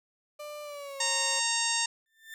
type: tone with pitch glide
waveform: 35% pulse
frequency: 594 to 541.6 Hz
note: D5 to C#5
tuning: +20 to -40 cents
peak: -37 dBFS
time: 0.39-1.4 s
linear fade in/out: 10 ms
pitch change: -160 cents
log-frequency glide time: 0.63-1.02 s
type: harmonic tone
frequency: 924 Hz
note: A#5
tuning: 16 cents flat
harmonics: 1 / 2 / 3 / 4 / 5 / 6 / 7 / 8 / 9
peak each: -35 / -35 / -35 / -35 / -35 / -35 / -35 / -35 / -35 dBFS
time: 1-1.86 s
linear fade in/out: 5 ms
type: tone with exponential growth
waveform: 35% pulse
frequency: 1785 Hz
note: A6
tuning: 24 cents sharp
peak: -37 dBFS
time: 2.06-2.34 s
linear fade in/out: 1 ms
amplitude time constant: 59 ms
effects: none